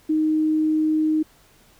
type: tone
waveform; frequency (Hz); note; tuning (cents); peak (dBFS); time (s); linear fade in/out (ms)
sine; 311.1; D#4; 0; -17; 0.09-1.23; 10
effects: pink hiss -55 dBFS RMS until 1.79 s